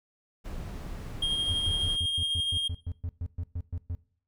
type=noise; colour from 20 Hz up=brown; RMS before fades=-37 dBFS; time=0.44-1.97 s; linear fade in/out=20 ms
type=tone with tremolo; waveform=triangle; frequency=3229 Hz; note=G#7; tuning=49 cents flat; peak=-23 dBFS; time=1.22-2.68 s; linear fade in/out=5 ms; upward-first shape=sine; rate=12 Hz; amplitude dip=30%
type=tone bursts; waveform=triangle; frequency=86.1 Hz; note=F2; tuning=24 cents flat; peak=-28 dBFS; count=15; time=1.49-3.95 s; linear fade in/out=0 ms; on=52 ms; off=120 ms
effects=noise-tail reverb RT60 0.5 s tail -19 dB re dry